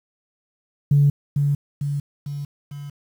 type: tone with echo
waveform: sine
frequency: 143.2 Hz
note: D3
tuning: 43 cents flat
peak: -11 dBFS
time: 0.91-1.1 s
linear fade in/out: 5 ms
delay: 450 ms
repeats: 4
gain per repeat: -5 dB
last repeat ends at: 2.9 s
effects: tanh soft clip ceiling -7 dBFS + 8-bit